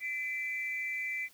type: tone pair together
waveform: sine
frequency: 2026 / 2341 Hz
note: B6 / D7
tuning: +44 / -6 cents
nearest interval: minor third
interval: 250 cents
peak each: -35 / -35 dBFS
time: 0-1.29 s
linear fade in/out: 50 ms
effects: tanh soft clip ceiling -26 dBFS + white hiss -61 dBFS RMS until 1.33 s